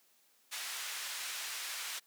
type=band-pass noise; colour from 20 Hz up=pink; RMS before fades=-41 dBFS; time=0.51-2 s; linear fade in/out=20 ms; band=1700 to 12000 Hz; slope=12 dB/octave; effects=white hiss -69 dBFS RMS until 2.06 s + high-pass 200 Hz 12 dB/octave